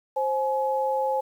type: tone pair together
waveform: sine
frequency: 528 / 846.2 Hz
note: C5 / G#5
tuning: +16 / +32 cents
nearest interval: minor sixth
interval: 816 cents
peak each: -25 dBFS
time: 0.16-1.21 s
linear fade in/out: 10 ms
effects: 9-bit